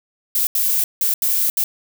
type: noise bursts at uneven times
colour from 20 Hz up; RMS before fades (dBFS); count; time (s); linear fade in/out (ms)
violet; -18; 5; 0.35-0.47 / 0.55-0.84 / 1.01-1.14 / 1.22-1.5 / 1.57-1.64; 2
effects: none